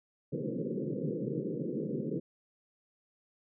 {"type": "band-pass noise", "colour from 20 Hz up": "pink", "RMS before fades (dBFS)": -35, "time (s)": [0.32, 2.2], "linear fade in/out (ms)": 10, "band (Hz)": [130, 520], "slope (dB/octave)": 96, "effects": []}